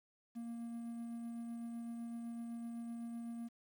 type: tone with tremolo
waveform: triangle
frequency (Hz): 233.1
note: A#3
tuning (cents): 0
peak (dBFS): -39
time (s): 0.35-3.49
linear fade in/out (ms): 20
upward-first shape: triangle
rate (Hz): 7.9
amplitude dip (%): 25
effects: 11-bit